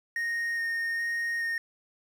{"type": "tone with vibrato", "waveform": "triangle", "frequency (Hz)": 1851, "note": "A#6", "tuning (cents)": -13, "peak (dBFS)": -26, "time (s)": [0.16, 1.58], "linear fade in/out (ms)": 2, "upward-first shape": "square", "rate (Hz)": 1.2, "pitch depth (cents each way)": 8, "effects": ["9-bit"]}